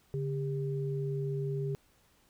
sine tone pair together, 142.01 / 400.4 Hz, C#3 / G4, +42 / +37 cents, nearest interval octave + tritone, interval 1795 cents, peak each -32 / -36 dBFS, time 0.14-1.75 s, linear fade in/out 0 ms, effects pink hiss -67 dBFS RMS until 2.29 s

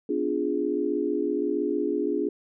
sine chord, B diminished seventh, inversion none, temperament equal with one note detuned, 252.4 / 293.7 / 349.2 / 415.3 Hz, B3 / D4 / F4 / Ab4, +38 / 0 / 0 / 0 cents, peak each -33 / -28 / -29 / -28 dBFS, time 0.09-2.29 s, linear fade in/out 5 ms, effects none

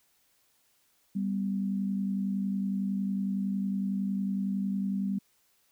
sine tone pair together, 196 / 246.9 Hz, G3 / B3, 0 / 0 cents, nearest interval major third, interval 400 cents, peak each -28 / -36 dBFS, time 1.15-5.19 s, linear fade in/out 10 ms, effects white hiss -69 dBFS RMS until 5.71 s

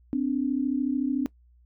sine tone pair together, 256.3 / 290 Hz, C4 / D4, -36 / -22 cents, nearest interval major second, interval 214 cents, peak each -26 dBFS, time 0.13-1.26 s, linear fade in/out 0 ms, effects noise-tail reverb RT60 0.1 s tail -21 dB re dry + added 60 Hz sine -55 dBFS peak until 1.65 s

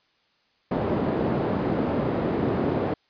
white band-pass noise, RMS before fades -25 dBFS, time 0.71-2.94 s, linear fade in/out 5 ms, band 110 to 440 Hz, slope 12 dB/octave, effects white hiss -66 dBFS RMS until 3.09 s + resampled to 11025 Hz

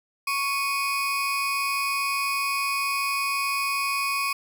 35% pulse tone pair together, 1108.7 / 2489 Hz, C#6 / D#7, 0 / 0 cents, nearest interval octave + major second, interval 1400 cents, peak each -25 dBFS, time 0.27-4.33 s, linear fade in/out 5 ms, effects none

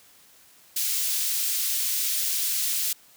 white high-pass noise, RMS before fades -26 dBFS, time 0.76-2.93 s, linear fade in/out 5 ms, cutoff 3300 Hz, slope 12 dB/octave, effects white hiss -55 dBFS RMS until 3.16 s + high-pass 60 Hz 12 dB/octave

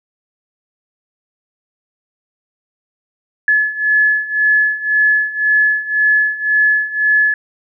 sine beating tone pair, 1711 / 1712.9 Hz, A6 / A6, -49 / -47 cents, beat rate 1.9 Hz, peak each -16 / -13 dBFS, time 3.48-7.34 s, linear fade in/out 2 ms, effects none

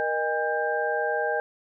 sine tone cluster, 470.6 / 616 / 811 / 1585 Hz, A#4 / D#5 / G#5 / G6, +16 / -17 / -41 / +19 cents, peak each -29 dBFS, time 0-1.4 s, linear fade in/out 0 ms, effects none

